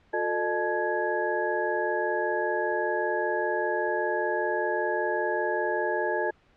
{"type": "tone cluster", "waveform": "sine", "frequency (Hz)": [359.8, 444.9, 609, 864, 1664], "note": ["F#4", "A4", "D#5", "A5", "G#6"], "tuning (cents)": [-48, 19, -37, -32, 3], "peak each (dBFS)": -31, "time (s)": [0.13, 6.31], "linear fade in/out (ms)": 10, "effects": ["pink hiss -62 dBFS RMS until 6.56 s", "low-pass 3000 Hz 12 dB/octave"]}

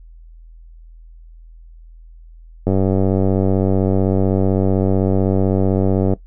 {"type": "click train", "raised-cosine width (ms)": 2, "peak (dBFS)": -4, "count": 333, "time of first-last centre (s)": [2.67, 6.136], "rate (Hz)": 95.8, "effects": ["noise-tail reverb RT60 0.1 s tail -17 dB re dry", "added 41 Hz sine -38 dBFS peak until 6.26 s"]}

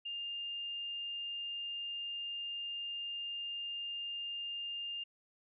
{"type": "tone", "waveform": "sine", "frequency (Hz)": 2808, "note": "F7", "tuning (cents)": 9, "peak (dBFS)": -38, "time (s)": [0.05, 5.04], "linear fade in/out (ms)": 10, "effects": []}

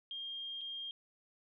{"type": "tone with dropouts", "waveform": "sine", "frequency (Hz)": 3215, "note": "G7", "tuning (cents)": 43, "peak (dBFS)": -40, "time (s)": [0.11, 0.91], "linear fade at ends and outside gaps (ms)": 1, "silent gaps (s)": [0.61, 0.614], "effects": []}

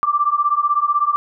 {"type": "beating tone pair", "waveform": "sine", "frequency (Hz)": [1166, 1182], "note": ["D6", "D6"], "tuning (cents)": [-13, 11], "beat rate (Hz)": 16, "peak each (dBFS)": [-18, -17], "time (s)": [0.03, 1.16], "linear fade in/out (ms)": 0, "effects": []}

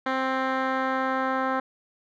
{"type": "tone with low-pass filter sweep", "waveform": "10% pulse", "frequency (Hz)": 262.8, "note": "C4", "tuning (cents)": 8, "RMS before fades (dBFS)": -26, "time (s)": [0.06, 1.6], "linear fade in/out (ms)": 5, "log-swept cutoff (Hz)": [2400, 1500], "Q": 1.3, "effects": []}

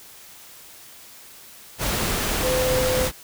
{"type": "tone in noise", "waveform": "sine", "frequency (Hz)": 511, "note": "C5", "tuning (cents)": -41, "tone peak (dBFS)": -21, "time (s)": [2.41, 3.09], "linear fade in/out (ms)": 50, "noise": "pink", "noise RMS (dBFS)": -24, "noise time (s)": [1.78, 3.12], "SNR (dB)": 0, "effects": ["white hiss -45 dBFS RMS until 3.23 s"]}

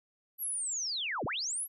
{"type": "linear two-way sweep", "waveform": "sine", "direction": "down then up", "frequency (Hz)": [11990, 69.8, 11990], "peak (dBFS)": -32, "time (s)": [0.38, 1.68], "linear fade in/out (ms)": 50, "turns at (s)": 1.25, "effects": []}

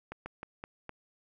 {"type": "slowing click train", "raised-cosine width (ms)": 0.5, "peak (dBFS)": -25, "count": 5, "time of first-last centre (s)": [0.12, 0.893], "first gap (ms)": 140, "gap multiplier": 1.22, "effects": []}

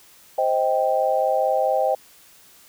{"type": "chord", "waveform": "sine", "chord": "C minor", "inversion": "none", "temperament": "just", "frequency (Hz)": [523.3, 627.9, 784.9], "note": ["C5", "Eb5", "G5"], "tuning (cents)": [0, 16, 2], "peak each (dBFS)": -22, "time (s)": [0.38, 1.95], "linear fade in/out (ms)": 5, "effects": ["white hiss -51 dBFS RMS until 2.68 s"]}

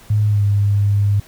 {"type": "tone with pitch glide", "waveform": "sine", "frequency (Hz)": [105.4, 101.57], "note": ["G#2", "G#2"], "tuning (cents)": [26, -38], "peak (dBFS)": -12, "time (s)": [0.1, 1.2], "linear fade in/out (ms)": 5, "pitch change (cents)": -64, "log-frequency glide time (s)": [0.26, 0.43], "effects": ["pink hiss -45 dBFS RMS until 1.27 s"]}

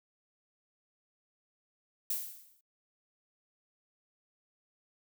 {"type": "noise with exponential decay", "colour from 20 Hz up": "violet", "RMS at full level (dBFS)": -31, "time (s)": [2.1, 2.61], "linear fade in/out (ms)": 5, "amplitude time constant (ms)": 110, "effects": ["noise-tail reverb RT60 0.1 s tail -26 dB re dry"]}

